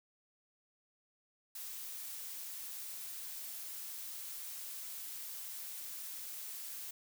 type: noise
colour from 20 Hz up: blue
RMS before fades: -45 dBFS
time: 1.55-6.91 s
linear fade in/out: 5 ms
effects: none